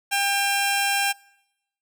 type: tone pair together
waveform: 15% pulse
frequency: 798.1 / 2715 Hz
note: G5 / F7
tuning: +31 / -50 cents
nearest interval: octave + major sixth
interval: 2119 cents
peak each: -15 / -20 dBFS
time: 0.11-1.13 s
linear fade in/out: 20 ms
effects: noise-tail reverb RT60 0.9 s tail -25 dB re dry

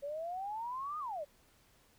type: exponential two-way sweep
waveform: sine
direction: up then down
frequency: 554.4 to 1252 to 554.4 Hz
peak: -37 dBFS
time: 0.02-1.25 s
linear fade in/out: 20 ms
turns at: 0.99 s
effects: pink hiss -67 dBFS RMS until 1.98 s

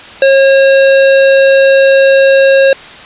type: tone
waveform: square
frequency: 542 Hz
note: C#5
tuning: 39 cents flat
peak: -4 dBFS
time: 0.22-2.73 s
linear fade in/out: 2 ms
effects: white hiss -30 dBFS RMS until 3.05 s + resampled to 8000 Hz

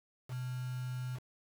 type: tone with quantisation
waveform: sine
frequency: 126.3 Hz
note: B2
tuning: 39 cents sharp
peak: -36 dBFS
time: 0.28-1.2 s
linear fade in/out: 50 ms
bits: 8
effects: none

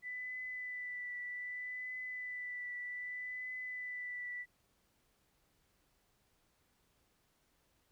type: tone with vibrato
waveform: sine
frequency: 1988 Hz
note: B6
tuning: 11 cents sharp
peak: -40 dBFS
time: 0.02-4.46 s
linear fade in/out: 50 ms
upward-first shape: triangle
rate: 0.64 Hz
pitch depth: 22 cents each way
effects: pink hiss -75 dBFS RMS until 7.91 s

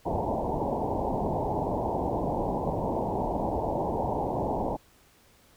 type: low-pass noise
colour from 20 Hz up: white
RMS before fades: -29 dBFS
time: 0.05-4.77 s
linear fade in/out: 20 ms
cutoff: 950 Hz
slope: 96 dB/octave
effects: pink hiss -60 dBFS RMS until 5.56 s

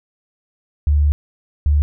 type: tone pair in turn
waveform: sine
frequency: 73.42 / 73.42 Hz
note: D2 / D2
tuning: 0 / 0 cents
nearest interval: unison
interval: 0 cents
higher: neither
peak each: -11 dBFS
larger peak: neither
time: 0.87-1.12 / 1.66-1.82 s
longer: first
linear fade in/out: 0 ms
effects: none

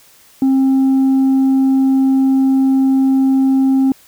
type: tone with tanh clipping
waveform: sine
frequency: 266.7 Hz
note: C4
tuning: 33 cents sharp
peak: -10 dBFS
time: 0.42-3.92 s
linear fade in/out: 2 ms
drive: 2 dB
effects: white hiss -47 dBFS RMS until 4.07 s

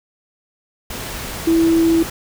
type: tone in noise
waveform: sine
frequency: 329.6 Hz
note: E4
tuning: in tune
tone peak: -11 dBFS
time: 1.47-2.03 s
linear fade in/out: 5 ms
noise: pink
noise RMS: -28 dBFS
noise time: 0.9-2.1 s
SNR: +14 dB
effects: none

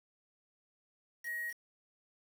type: tone with quantisation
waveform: sine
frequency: 1890 Hz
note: A#6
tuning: 23 cents sharp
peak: -36 dBFS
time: 1.23-1.54 s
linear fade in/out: 50 ms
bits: 8
effects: none

